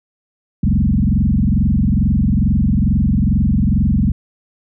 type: tone with frequency modulation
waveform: sine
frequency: 138.7 Hz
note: C#3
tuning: 1 cent sharp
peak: -11 dBFS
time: 0.63-4.12 s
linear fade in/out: 5 ms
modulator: 22.3 Hz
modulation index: 4.2
effects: none